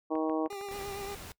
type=harmonic tone; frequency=157.8 Hz; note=D#3; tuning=25 cents sharp; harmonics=2 / 3 / 4 / 5 / 6 / 7; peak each=-30 / -34 / -36 / -38 / -40 / -41 dBFS; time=0.1-0.48 s; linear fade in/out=20 ms
type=clicks; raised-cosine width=0.5 ms; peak=-32 dBFS; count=7; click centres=0.154 / 0.297 / 0.46 / 0.528 / 0.612 / 0.687 / 0.813 s
type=tone with vibrato; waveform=25% pulse; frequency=399.2 Hz; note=G4; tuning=32 cents sharp; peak=-34 dBFS; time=0.5-1.15 s; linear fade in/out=5 ms; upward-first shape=triangle; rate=8.7 Hz; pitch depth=43 cents each way
type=noise; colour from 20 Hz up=pink; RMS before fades=-45 dBFS; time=0.71-1.32 s; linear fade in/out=0 ms
effects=noise-tail reverb RT60 0.1 s tail -21 dB re dry